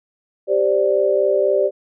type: chord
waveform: sine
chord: G suspended fourth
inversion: none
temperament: equal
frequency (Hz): 392 / 523.3 / 587.3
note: G4 / C5 / D5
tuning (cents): 0 / 0 / 0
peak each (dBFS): -18 / -20 / -17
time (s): 0.47-1.71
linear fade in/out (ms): 50
effects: none